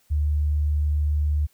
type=tone; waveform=sine; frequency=74.4 Hz; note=D2; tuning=23 cents sharp; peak=-19 dBFS; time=0.1-1.47 s; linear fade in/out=20 ms; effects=white hiss -63 dBFS RMS until 1.53 s